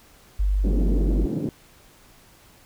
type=tone; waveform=sine; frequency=49 Hz; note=G1; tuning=in tune; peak=-18 dBFS; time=0.39-1.26 s; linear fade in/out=10 ms
type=band-pass noise; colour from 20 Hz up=white; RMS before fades=-27 dBFS; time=0.64-1.49 s; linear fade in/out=2 ms; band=140 to 340 Hz; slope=24 dB/octave
effects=pink hiss -53 dBFS RMS until 2.65 s